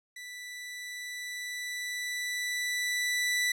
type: tone with level ramp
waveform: sawtooth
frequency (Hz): 1975.5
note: B6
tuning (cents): 0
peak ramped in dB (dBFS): -38 to -22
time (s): 0.16-3.52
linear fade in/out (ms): 5
effects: low-pass 12000 Hz 12 dB/octave